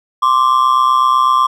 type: ring-modulated tone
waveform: triangle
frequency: 1108.7 Hz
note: C#6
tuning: in tune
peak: -4 dBFS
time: 0.22-1.47 s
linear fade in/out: 10 ms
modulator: 64 Hz
effects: none